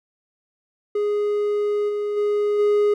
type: tone with level steps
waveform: triangle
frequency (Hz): 414.6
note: G#4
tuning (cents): -3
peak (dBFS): -17 / -20 / -16 / -13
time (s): 0.95-2.94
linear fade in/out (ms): 5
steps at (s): 1.88 / 2.16 / 2.58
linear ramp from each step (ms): 20
effects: none